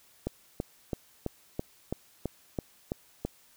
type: click train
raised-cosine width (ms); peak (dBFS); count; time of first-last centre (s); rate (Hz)
2; -17; 10; 0.27-3.25; 3.02
effects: white hiss -61 dBFS RMS until 3.56 s